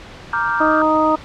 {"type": "chord", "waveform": "sine", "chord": "G minor seventh", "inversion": "first", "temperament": "equal", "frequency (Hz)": [932.3, 1174.7, 1396.9, 1568], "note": ["Bb5", "D6", "F6", "G6"], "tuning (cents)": [0, 0, 0, 0], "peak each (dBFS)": -22, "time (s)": [0.33, 0.82], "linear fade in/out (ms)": 2}
{"type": "harmonic tone", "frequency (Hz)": 311.1, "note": "D#4", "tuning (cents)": 0, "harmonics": [1, 2, 3, 4], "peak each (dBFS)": [-18, -18, -18, -18], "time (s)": [0.6, 1.16], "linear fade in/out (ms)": 10}
{"effects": ["pink hiss -37 dBFS RMS until 1.24 s", "low-pass 4000 Hz 12 dB/octave"]}